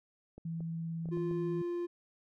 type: clicks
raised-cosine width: 2 ms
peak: -35 dBFS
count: 6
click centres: 0.38 / 0.606 / 1.057 / 1.088 / 1.172 / 1.312 s
type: tone with vibrato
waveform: sine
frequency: 164.81 Hz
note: E3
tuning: in tune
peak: -35 dBFS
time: 0.45-1.62 s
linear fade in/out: 5 ms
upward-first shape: sine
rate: 18 Hz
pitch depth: 9 cents each way
type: tone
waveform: triangle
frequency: 348.3 Hz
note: F4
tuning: 5 cents flat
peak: -31 dBFS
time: 1.11-1.87 s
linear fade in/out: 20 ms
effects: none